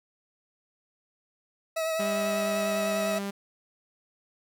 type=tone with vibrato; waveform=40% pulse; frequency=644 Hz; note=E5; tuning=41 cents flat; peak=-26 dBFS; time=1.76-3.19 s; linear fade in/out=10 ms; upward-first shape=triangle; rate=10 Hz; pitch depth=27 cents each way
type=tone with pitch glide; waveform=sawtooth; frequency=200.6 to 199.1 Hz; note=G3 to G3; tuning=+40 to +27 cents; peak=-27 dBFS; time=1.99-3.31 s; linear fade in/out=10 ms; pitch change=-13 cents; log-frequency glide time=2.12-3.18 s
effects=none